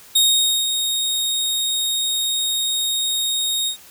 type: tone with ADSR envelope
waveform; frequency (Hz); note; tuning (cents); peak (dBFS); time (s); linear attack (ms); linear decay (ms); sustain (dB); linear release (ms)
sawtooth; 3729; A#7; 0; -9; 0.15-3.77; 9; 500; -7; 95
effects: white hiss -45 dBFS RMS until 3.9 s